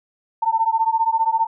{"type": "beating tone pair", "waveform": "sine", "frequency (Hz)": [893, 908], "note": ["A5", "A#5"], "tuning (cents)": [25, -46], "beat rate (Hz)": 15, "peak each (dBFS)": -19, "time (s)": [0.42, 1.47], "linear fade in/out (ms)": 10, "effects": []}